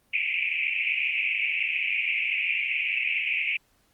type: band-pass noise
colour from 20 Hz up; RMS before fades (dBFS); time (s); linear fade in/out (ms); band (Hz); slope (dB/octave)
pink; -27; 0.13-3.57; 5; 2200 to 2700; 96
effects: pink hiss -66 dBFS RMS until 3.93 s + Opus 32 kbps